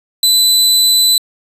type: tone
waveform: sawtooth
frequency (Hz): 4004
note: B7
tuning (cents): +23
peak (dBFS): -5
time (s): 0.23-1.18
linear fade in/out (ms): 2
effects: resampled to 32000 Hz + 7-bit